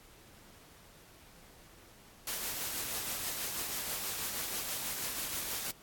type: noise with tremolo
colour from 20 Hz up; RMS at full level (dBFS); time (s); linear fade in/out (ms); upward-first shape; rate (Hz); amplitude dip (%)
white; -36; 2.27-5.71; 2; sine; 6.2; 30
effects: pink hiss -58 dBFS RMS until 5.82 s + AAC 64 kbps